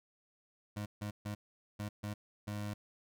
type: tone bursts at uneven times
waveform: 25% pulse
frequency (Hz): 103.9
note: G#2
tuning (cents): +1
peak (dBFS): -34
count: 6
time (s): 0.76-0.86 / 1.01-1.11 / 1.25-1.35 / 1.79-1.89 / 2.03-2.14 / 2.47-2.74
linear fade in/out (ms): 10
effects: none